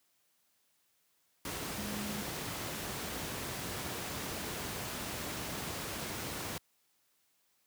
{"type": "tone in noise", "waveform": "sine", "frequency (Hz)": 207.5, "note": "G#3", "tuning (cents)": -1, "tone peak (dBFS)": -39, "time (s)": [1.78, 2.22], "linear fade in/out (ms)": 2, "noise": "pink", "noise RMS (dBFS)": -39, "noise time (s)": [1.45, 6.58], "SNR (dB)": -3, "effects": ["white hiss -74 dBFS RMS until 7.66 s", "high-pass 80 Hz 12 dB/octave"]}